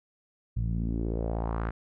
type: tone with low-pass filter sweep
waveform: sawtooth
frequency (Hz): 56.3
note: A1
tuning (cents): +40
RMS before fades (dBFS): -30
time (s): 0.56-1.71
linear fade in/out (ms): 10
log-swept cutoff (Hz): 120 to 1600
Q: 2.5
effects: none